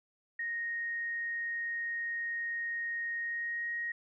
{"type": "tone with pitch glide", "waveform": "sine", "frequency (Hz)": [1864.7, 1879.8], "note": ["A#6", "A#6"], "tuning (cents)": [0, 14], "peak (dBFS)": -33, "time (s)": [0.39, 3.92], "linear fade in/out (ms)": 5, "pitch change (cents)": 14, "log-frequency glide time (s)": [3.18, 3.71], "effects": []}